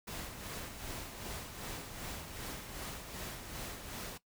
pink noise with tremolo, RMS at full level -42 dBFS, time 0.07-4.18 s, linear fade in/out 10 ms, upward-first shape sine, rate 2.6 Hz, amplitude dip 50%, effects noise-tail reverb RT60 0.1 s tail -17 dB re dry

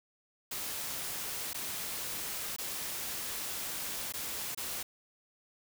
white noise with dropouts, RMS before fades -38 dBFS, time 0.51-4.83 s, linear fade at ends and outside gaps 5 ms, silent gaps 1.533-1.544 / 2.564-2.584 / 4.124-4.137 / 4.548-4.574 s, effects none

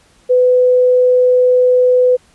sine tone, 501 Hz, B4, 25 cents sharp, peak -7 dBFS, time 0.29-2.17 s, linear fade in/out 20 ms, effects pink hiss -51 dBFS RMS until 2.34 s + resampled to 24000 Hz

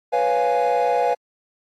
triangle chord, C# dominant seventh, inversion third, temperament equal, 493.9 / 554.4 / 698.5 / 830.6 Hz, B4 / C#5 / E#5 / G#5, 0 / 0 / 0 / 0 cents, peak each -19 / -22 / -19 / -19 dBFS, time 0.12-1.15 s, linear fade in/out 20 ms, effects tanh soft clip ceiling -10 dBFS + AAC 64 kbps

